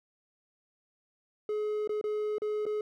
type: tone with dropouts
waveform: triangle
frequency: 423.5 Hz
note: G#4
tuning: 34 cents sharp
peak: -27 dBFS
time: 1.49-2.81 s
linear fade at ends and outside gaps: 2 ms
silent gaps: 1.875-1.893 / 2.013-2.04 / 2.383-2.419 / 2.655-2.664 s
effects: none